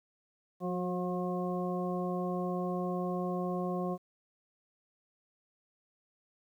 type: harmonic tone with a mistuned harmonic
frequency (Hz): 179.5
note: F3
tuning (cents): +48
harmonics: 1 / 2 / 3 / 4 / 6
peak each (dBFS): -34 / -37 / -39 / -40 / -42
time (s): 0.6-3.98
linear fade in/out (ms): 50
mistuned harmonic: 2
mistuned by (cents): +22
effects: 11-bit